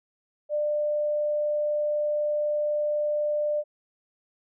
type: tone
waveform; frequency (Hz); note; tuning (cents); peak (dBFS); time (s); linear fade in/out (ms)
sine; 596; D5; +25; -23; 0.49-3.64; 50
effects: none